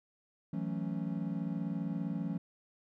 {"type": "chord", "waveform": "triangle", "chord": "F# minor seventh", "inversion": "third", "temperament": "equal", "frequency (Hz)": [164.81, 185, 220, 277.2], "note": ["E3", "F#3", "A3", "C#4"], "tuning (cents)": [0, 0, 0, 0], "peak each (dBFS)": [-36, -36, -38, -39], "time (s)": [0.53, 2.38], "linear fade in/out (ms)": 5, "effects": []}